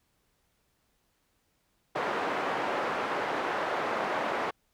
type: band-pass noise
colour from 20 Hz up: pink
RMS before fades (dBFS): -31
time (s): 1.95-4.51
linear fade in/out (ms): 10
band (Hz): 480 to 1500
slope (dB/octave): 12
effects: pink hiss -73 dBFS RMS until 4.73 s